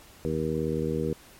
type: harmonic tone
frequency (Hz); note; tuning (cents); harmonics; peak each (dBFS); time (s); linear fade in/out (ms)
78.8; D#2; +23; 1 / 2 / 3 / 4 / 5 / 6; -37 / -31 / -33 / -34 / -32 / -31; 0.25-1.13; 0
effects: pink hiss -52 dBFS RMS until 1.39 s + MP3 64 kbps